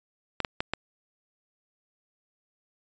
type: clicks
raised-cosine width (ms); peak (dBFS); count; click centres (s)
0.3; -11; 4; 0.403 / 0.448 / 0.605 / 0.736
effects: resampled to 16000 Hz